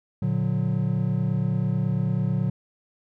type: chord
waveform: triangle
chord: Bb augmented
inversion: none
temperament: just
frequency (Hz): 116.54 / 145.68 / 182.1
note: Bb2 / D3 / F#3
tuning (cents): 0 / -14 / -27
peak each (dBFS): -24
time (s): 0.22-2.5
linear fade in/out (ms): 5
effects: none